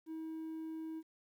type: tone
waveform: triangle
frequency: 320 Hz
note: D#4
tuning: 49 cents sharp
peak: -38 dBFS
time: 0.06-1.03 s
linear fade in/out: 50 ms
effects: tanh soft clip ceiling -34 dBFS + 12-bit